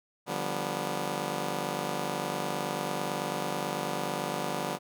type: chord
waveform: 10% pulse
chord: G dominant seventh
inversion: second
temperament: just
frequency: 147 / 176.4 / 196 / 245 Hz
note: D3 / F3 / G3 / B3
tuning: +2 / +18 / 0 / -14 cents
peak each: -29 dBFS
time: 0.26-4.79 s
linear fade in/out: 50 ms
effects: none